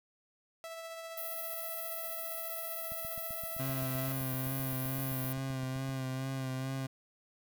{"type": "tone with tremolo", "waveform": "sawtooth", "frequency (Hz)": 658, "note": "E5", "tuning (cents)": -3, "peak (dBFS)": -37, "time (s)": [0.64, 4.12], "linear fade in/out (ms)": 0, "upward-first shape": "triangle", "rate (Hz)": 15, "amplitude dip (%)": 35}
{"type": "high-pass noise", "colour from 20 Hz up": "pink", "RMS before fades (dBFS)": -41, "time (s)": [1.17, 5.33], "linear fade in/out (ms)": 5, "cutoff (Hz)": 11000, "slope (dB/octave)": 48}
{"type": "click train", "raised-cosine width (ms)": 5, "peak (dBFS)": -37, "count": 24, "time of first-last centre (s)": [2.92, 5.892], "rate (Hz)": 7.74}
{"type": "tone with vibrato", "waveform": "30% pulse", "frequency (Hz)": 132.1, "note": "C3", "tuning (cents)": 17, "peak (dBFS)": -32, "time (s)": [3.59, 6.87], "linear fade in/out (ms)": 10, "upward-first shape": "sine", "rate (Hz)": 2.3, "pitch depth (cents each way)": 27}
{"effects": []}